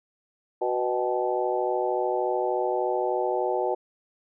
harmonic tone with a mistuned harmonic, 123.47 Hz, B2, in tune, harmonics 3 / 4 / 5 / 6 / 7, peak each -28 / -29 / -30 / -31 / -31 dBFS, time 0.61-3.75 s, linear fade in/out 10 ms, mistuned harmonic 6, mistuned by +69 cents, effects none

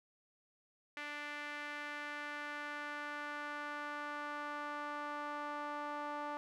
sawtooth tone with band-pass filter sweep, 293.7 Hz, D4, in tune, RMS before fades -43 dBFS, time 0.97-6.37 s, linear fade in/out 0 ms, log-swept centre 2000 to 1000 Hz, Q 2.1, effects none

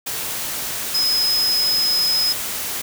sine tone in noise, 5090 Hz, D#8, 39 cents sharp, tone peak -16 dBFS, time 0.94-2.33 s, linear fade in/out 10 ms, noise white, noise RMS -26 dBFS, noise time 0.06-2.82 s, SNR +7 dB, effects none

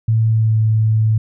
sine tone with pitch glide, 111.8 to 109.75 Hz, A2 to A2, +28 to -4 cents, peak -11 dBFS, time 0.08-1.18 s, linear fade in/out 5 ms, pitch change -32 cents, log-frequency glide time 0.25-0.58 s, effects none

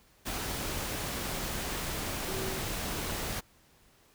sine tone in noise, 380.3 Hz, F#4, 48 cents sharp, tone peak -38 dBFS, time 2.27-2.6 s, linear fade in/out 20 ms, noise pink, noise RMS -35 dBFS, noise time 0.25-3.41 s, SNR -6 dB, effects pink hiss -63 dBFS RMS until 4.14 s

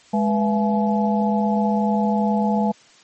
sine tone cluster, 208.8 / 491.1 / 675 / 851 Hz, G#3 / B4 / E5 / G#5, +10 / -10 / +41 / +42 cents, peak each -18 / -27 / -26 / -24 dBFS, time 0.13-2.72 s, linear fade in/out 10 ms, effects white hiss -51 dBFS RMS until 3.03 s + MP3 32 kbps

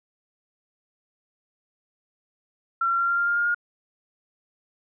sine tone with pitch steps, 1361 / 1369.7 / 1378.4 / 1387.2 / 1396 / 1404.9 / 1413.9 / 1422.9 Hz, F6 / F6 / F6 / F6 / F6 / F6 / F6 / F6, -45 / -34 / -23 / -12 / -1 / +10 / +21 / +32 cents, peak -20 dBFS, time 2.81-3.546 s, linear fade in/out 5 ms, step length 92 ms, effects none

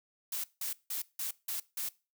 blue noise bursts, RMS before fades -36 dBFS, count 6, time 0.32-1.89 s, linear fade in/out 5 ms, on 120 ms, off 170 ms, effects noise-tail reverb RT60 0.3 s tail -21 dB re dry

